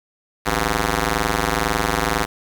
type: ring-modulated tone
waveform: 5% pulse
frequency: 110 Hz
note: A2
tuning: in tune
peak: -4 dBFS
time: 0.45-2.26 s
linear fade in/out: 20 ms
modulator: 594 Hz
effects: 7-bit